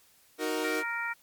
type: chord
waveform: sawtooth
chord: D# minor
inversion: none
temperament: equal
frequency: 311.1 / 370 / 466.2 Hz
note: D#4 / F#4 / A#4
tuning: 0 / 0 / 0 cents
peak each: -29 / -31 / -28 dBFS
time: 0.38-0.84 s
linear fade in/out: 50 ms
type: harmonic tone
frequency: 466.2 Hz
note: A#4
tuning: in tune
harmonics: 2 / 3 / 4 / 5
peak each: -38 / -34 / -35 / -37 dBFS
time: 0.63-1.14 s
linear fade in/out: 20 ms
effects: white hiss -62 dBFS RMS until 1.22 s + MP3 96 kbps